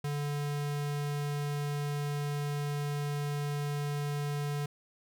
square tone, 145.3 Hz, D3, 18 cents flat, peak -32 dBFS, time 0.04-4.66 s, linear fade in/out 5 ms, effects none

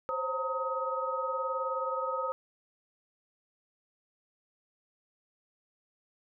sine tone cluster, 521 / 540 / 918 / 1264 Hz, C5 / C#5 / A#5 / D#6, -7 / -45 / -27 / +27 cents, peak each -35 / -39 / -38 / -33 dBFS, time 0.09-2.32 s, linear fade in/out 0 ms, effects none

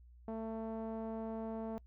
sawtooth tone with low-pass filter, 223 Hz, A3, 23 cents sharp, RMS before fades -41 dBFS, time 0.28-1.78 s, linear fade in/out 0 ms, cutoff 750 Hz, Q 1.8, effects noise-tail reverb RT60 0.1 s tail -26 dB re dry + added 60 Hz sine -56 dBFS peak until 1.86 s

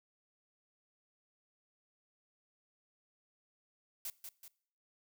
blue noise with echo, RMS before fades -41 dBFS, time 4.05-4.1 s, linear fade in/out 2 ms, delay 190 ms, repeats 2, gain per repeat -6 dB, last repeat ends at 4.48 s, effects noise-tail reverb RT60 0.6 s tail -22 dB re dry

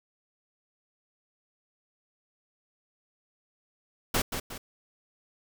pink noise with echo, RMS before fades -26 dBFS, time 4.14-4.22 s, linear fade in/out 5 ms, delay 180 ms, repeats 2, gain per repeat -7 dB, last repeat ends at 4.58 s, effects none

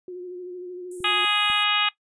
sine tone with vibrato, 360.2 Hz, F#4, 46 cents flat, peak -32 dBFS, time 0.08-1.25 s, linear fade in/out 2 ms, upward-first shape sine, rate 13 Hz, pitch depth 31 cents each way
pink high-pass noise, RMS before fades -43 dBFS, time 0.91-1.64 s, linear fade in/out 5 ms, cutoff 8200 Hz, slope 48 dB/octave
clicks, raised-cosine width 3 ms, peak -30 dBFS, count 2, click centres 1.004 / 1.5 s
harmonic tone, 415.3 Hz, G#4, in tune, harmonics 2 / 3 / 4 / 5 / 6 / 7 / 8 / 9, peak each -31 / -26 / -30 / -31 / -26 / -26 / -30 / -29 dBFS, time 1.04-1.89 s, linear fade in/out 5 ms
effects noise-tail reverb RT60 0.1 s tail -18 dB re dry + resampled to 22050 Hz

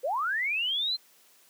sine linear sweep, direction up, 466.2 to 4186 Hz, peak -26 dBFS, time 0.03-0.97 s, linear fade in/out 20 ms, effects white hiss -60 dBFS RMS until 1.49 s + high-pass 200 Hz 12 dB/octave

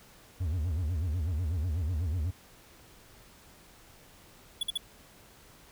triangle tone with vibrato, 82.7 Hz, E2, 6 cents sharp, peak -26 dBFS, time 0.4-2.31 s, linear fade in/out 10 ms, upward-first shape sine, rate 8.1 Hz, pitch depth 220 cents each way
square tone bursts, 3403 Hz, G#7, 41 cents sharp, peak -28 dBFS, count 3, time 4.61-4.776 s, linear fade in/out 5 ms, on 22 ms, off 50 ms
effects pink hiss -56 dBFS RMS until 5.71 s

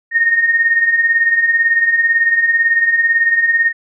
sine beating tone pair, 1830 / 1848 Hz, A#6 / A#6, -32 / -16 cents, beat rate 18 Hz, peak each -18 / -11 dBFS, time 0.11-3.73 s, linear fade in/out 50 ms, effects none

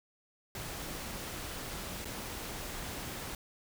pink noise with dropouts, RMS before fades -41 dBFS, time 0.55-3.35 s, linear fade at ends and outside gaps 1 ms, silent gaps 2.046-2.054 s, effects none

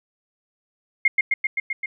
sine tone with echo, 2132 Hz, C7, 32 cents sharp, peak -12 dBFS, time 1.05-1.08 s, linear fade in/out 5 ms, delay 130 ms, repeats 6, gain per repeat -2 dB, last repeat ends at 1.86 s, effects none

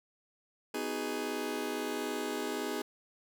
sawtooth chord, G# minor seventh, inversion first, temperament just, 249.2 / 311.5 / 373.8 / 415.3 Hz, B3 / D#4 / F#4 / G#4, +16 / +2 / +18 / 0 cents, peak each -36 / -35 / -38 / -33 dBFS, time 0.74-2.82 s, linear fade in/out 5 ms, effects none

